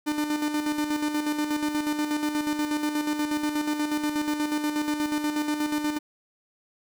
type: tone with tremolo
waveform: 45% pulse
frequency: 299.4 Hz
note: D4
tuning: 33 cents sharp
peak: -23 dBFS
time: 0.06-5.99 s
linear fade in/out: 20 ms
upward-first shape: square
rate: 8.3 Hz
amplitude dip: 50%
effects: none